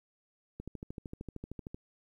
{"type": "click train", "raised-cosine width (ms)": 3, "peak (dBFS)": -28, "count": 16, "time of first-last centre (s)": [0.6, 1.745], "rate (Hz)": 13.1, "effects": ["11-bit"]}